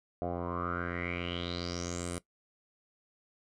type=tone with low-pass filter sweep; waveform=10% pulse; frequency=87.31 Hz; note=F2; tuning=in tune; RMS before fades=-36 dBFS; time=0.22-2.18 s; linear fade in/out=0 ms; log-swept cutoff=690 to 9600 Hz; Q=6.9; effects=noise-tail reverb RT60 0.1 s tail -18 dB re dry